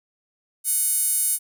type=tone with high-pass filter; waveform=sawtooth; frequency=740 Hz; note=F#5; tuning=in tune; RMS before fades=-22 dBFS; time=0.64-1.39 s; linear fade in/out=50 ms; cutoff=10000 Hz; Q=3; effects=none